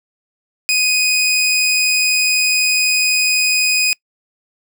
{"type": "tone", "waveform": "20% pulse", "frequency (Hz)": 2496, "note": "D#7", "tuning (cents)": 5, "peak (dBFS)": -8, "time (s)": [0.69, 3.93], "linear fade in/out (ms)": 0, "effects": ["noise-tail reverb RT60 0.1 s tail -26 dB re dry"]}